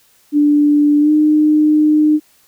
sine tone with pitch glide, 293.7 to 304.1 Hz, D4 to D#4, 0 to -40 cents, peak -8 dBFS, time 0.32-2.2 s, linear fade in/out 50 ms, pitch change +60 cents, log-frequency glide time 1-1.11 s, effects white hiss -53 dBFS RMS until 2.47 s

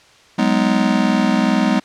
square chord, G# minor seventh, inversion third, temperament just, 186.89 / 207.7 / 249.2 / 311.5 Hz, F#3 / G#3 / B3 / D#4, +18 / 0 / +16 / +2 cents, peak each -22 / -18 / -19 / -23 dBFS, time 0.38-1.8 s, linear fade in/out 10 ms, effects white hiss -48 dBFS RMS until 1.84 s + low-pass 5000 Hz 12 dB/octave

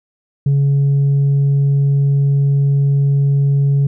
sine tone, 140 Hz, C#3, 18 cents sharp, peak -8 dBFS, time 0.46-3.87 s, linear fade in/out 5 ms, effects tanh soft clip ceiling -9 dBFS

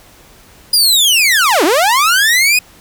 sawtooth linear two-way sweep, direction down then up, 4978 to 280.5 to 2533 Hz, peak -5 dBFS, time 0.73-2.59 s, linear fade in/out 5 ms, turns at 1.64 s, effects pink hiss -43 dBFS RMS until 2.8 s

